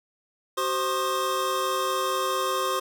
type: tone cluster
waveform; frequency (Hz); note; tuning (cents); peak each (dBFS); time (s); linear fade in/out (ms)
square; 378.2 / 522 / 1070 / 1222; F#4 / C5 / C6 / D#6; +38 / -4 / +38 / -32; -32 / -31 / -29 / -31; 0.57-2.8; 10
effects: none